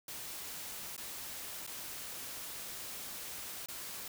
white noise with dropouts, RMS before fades -44 dBFS, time 0.08-4.08 s, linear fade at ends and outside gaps 2 ms, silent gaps 0.965-0.978 / 1.666-1.674 / 3.66-3.685 s, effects none

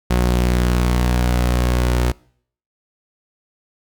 sawtooth tone pair together, 60.8 / 182.19 Hz, B1 / F#3, -26 / -26 cents, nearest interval octave + perfect fifth, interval 1900 cents, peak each -11 / -22 dBFS, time 0.1-2.12 s, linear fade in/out 10 ms, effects noise-tail reverb RT60 0.6 s tail -24 dB re dry

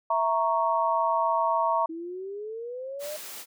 sine chord, A# diminished, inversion second, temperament equal, 659.3 / 932.3 / 1108.7 Hz, E5 / A#5 / C#6, 0 / 0 / 0 cents, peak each -27 / -25 / -27 dBFS, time 0.1-1.86 s, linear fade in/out 5 ms
sine exponential sweep, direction up, 319.8 to 617 Hz, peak -33 dBFS, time 1.89-3.17 s, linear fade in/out 10 ms
white high-pass noise, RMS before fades -40 dBFS, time 2.99-3.46 s, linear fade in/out 50 ms, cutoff 260 Hz, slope 12 dB/octave
effects none

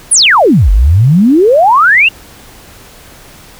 sine exponential two-way sweep, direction down then up, 11230 to 45.11 to 2880 Hz, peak -3 dBFS, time 0.11-2.09 s, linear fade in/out 10 ms, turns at 0.71 s, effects pink hiss -36 dBFS RMS until 3.59 s

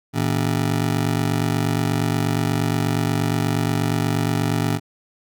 25% pulse ring-modulated tone, 133.6 Hz, C3, 36 cents sharp, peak -12 dBFS, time 0.13-4.8 s, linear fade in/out 50 ms, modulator 24.2 Hz, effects none

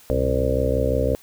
harmonic tone with a mistuned harmonic, 65.8 Hz, C2, 10 cents sharp, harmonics 1 / 2 / 3 / 4 / 5 / 6 / 7 / 8 / 9, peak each -24 / -27 / -35 / -28 / -33 / -34 / -25 / -24 / -27 dBFS, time 0.1-1.15 s, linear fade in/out 0 ms, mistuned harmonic 2, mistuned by -110 cents, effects white hiss -50 dBFS RMS until 1.22 s

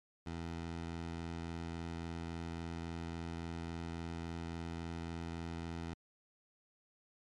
15% pulse tone, 83.6 Hz, E2, 25 cents sharp, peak -34 dBFS, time 0.26-5.94 s, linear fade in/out 5 ms, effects low-pass 6000 Hz 12 dB/octave + MP3 64 kbps

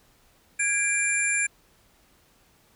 sine tone cluster, 1648 / 2360 / 7280 / 9720 Hz, G#6 / D7 / A#8 / D#9, -14 / +8 / -42 / -42 cents, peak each -29 / -25 / -28 / -30 dBFS, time 0.59-1.47 s, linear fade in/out 10 ms, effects pink hiss -61 dBFS RMS until 2.75 s

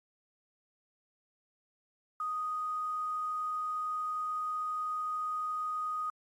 sine tone with quantisation, 1244.5 Hz, D#6, in tune, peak -32 dBFS, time 2.2-6.1 s, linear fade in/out 2 ms, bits 10, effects AAC 32 kbps

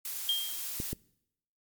blue noise, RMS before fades -37 dBFS, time 0.05-0.93 s, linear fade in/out 2 ms
sine tone with exponential decay, 3209 Hz, G7, 40 cents sharp, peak -23 dBFS, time 0.29-0.7 s, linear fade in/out 1 ms, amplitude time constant 89 ms
clicks, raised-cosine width 3 ms, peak -22 dBFS, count 2, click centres 0.801 / 0.93 s
effects noise-tail reverb RT60 0.8 s tail -24 dB re dry + MP3 96 kbps

